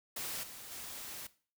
white noise with level steps, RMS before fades -40 / -49 / -45 dBFS, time 0.16-1.27 s, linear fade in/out 5 ms, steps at 0.43 / 0.71 s, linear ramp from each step 5 ms, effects noise-tail reverb RT60 0.4 s tail -17 dB re dry

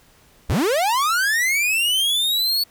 45% pulse linear sweep, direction up, 42.83 to 4465 Hz, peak -17 dBFS, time 0.49-2.64 s, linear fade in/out 10 ms, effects pink hiss -54 dBFS RMS until 2.7 s

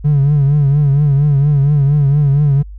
triangle tone with vibrato, 143 Hz, D3, 46 cents flat, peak -5 dBFS, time 0.04-2.63 s, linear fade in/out 20 ms, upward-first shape triangle, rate 4.3 Hz, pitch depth 94 cents each way, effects tanh soft clip ceiling -4 dBFS + added 50 Hz sine -28 dBFS peak until 2.78 s

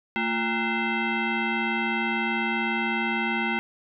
sine tone with frequency modulation, 924 Hz, A#5, 16 cents flat, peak -23 dBFS, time 0.16-3.59 s, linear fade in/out 0 ms, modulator 575 Hz, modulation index 3.1, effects none

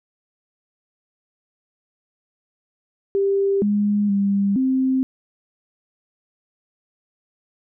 sine tone with pitch steps, 394.8 / 206 / 199.2 / 261.8 Hz, G4 / G#3 / G3 / C4, +12 / -14 / +28 / +1 cents, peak -16 dBFS, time 3.15-5.03 s, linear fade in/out 0 ms, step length 470 ms, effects none

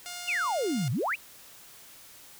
5% pulse tone, 709 Hz, F5, 26 cents sharp, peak -26 dBFS, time 0.06-0.88 s, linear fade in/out 0 ms
sine exponential two-way sweep, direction down then up, 2993 to 110.4 to 2993 Hz, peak -26 dBFS, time 0.27-1.16 s, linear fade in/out 20 ms, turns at 0.91 s
effects white hiss -51 dBFS RMS until 2.39 s

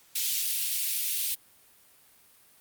white high-pass noise, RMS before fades -29 dBFS, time 0.15-1.35 s, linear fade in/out 10 ms, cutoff 2600 Hz, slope 24 dB/octave, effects white hiss -59 dBFS RMS until 2.6 s + Opus 48 kbps

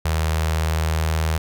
sawtooth tone with notch filter, 79.5 Hz, D#2, 38 cents sharp, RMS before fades -21 dBFS, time 0.05-1.38 s, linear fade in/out 5 ms, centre 270 Hz, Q 0.74, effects none

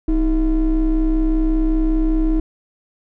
triangle ring-modulated tone, 174.61 Hz, F3, in tune, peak -8 dBFS, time 0.08-2.4 s, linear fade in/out 5 ms, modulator 142 Hz, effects tanh soft clip ceiling -6 dBFS

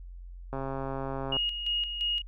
click train, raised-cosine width 1 ms, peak -21 dBFS, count 114, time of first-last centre 0.53-1.367 s, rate 135 Hz
sine tone with tremolo, 2870 Hz, F7, 47 cents sharp, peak -26 dBFS, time 1.32-2.22 s, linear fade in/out 5 ms, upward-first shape square, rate 2.9 Hz, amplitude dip 55%
effects added 44 Hz sine -41 dBFS peak until 2.27 s

